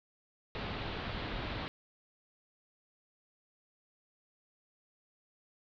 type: low-pass noise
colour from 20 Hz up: pink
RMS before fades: -39 dBFS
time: 0.55-1.68 s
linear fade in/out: 0 ms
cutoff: 4200 Hz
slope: 48 dB/octave
effects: none